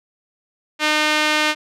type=tone with band-pass filter; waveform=sawtooth; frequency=304.5 Hz; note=D#4; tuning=37 cents flat; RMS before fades=-18 dBFS; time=0.79-1.55 s; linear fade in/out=50 ms; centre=2600 Hz; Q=1; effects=none